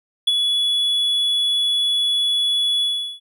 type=tone with ADSR envelope; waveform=triangle; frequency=3403 Hz; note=G#7; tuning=41 cents sharp; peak=-10 dBFS; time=0.27-3.2 s; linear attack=8 ms; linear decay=30 ms; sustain=-5 dB; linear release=380 ms; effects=none